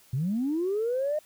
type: linear sweep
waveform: sine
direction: up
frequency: 118 to 620 Hz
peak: -24 dBFS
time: 0.13-1.19 s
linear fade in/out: 5 ms
effects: tanh soft clip ceiling -20 dBFS + white hiss -58 dBFS RMS until 1.25 s